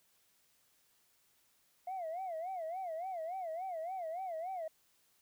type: tone with vibrato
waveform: sine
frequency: 698.5 Hz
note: F5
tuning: in tune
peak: -36 dBFS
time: 1.87-4.68 s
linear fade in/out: 5 ms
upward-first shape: sine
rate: 3.5 Hz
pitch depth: 170 cents each way
effects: tanh soft clip ceiling -35 dBFS + white hiss -72 dBFS RMS until 5.21 s